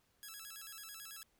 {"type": "tone with vibrato", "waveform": "5% pulse", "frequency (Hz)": 1480, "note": "F#6", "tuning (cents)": 0, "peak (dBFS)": -37, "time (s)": [0.23, 1.23], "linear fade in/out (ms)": 0, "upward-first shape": "square", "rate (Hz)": 9.1, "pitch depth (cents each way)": 200, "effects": ["pink hiss -75 dBFS RMS until 1.39 s"]}